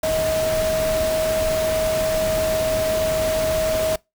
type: tone in noise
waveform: sine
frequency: 634 Hz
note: D#5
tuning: 32 cents sharp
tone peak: -19 dBFS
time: 0.03-3.96 s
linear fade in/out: 5 ms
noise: pink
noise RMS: -27 dBFS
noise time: 0.03-3.96 s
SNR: +5 dB
effects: noise-tail reverb RT60 0.2 s tail -23 dB re dry